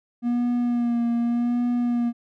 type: tone with vibrato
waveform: triangle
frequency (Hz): 238.8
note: A#3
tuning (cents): +42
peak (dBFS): -18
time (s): 0.22-2.13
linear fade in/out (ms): 50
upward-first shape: sine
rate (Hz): 0.85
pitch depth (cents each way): 27
effects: none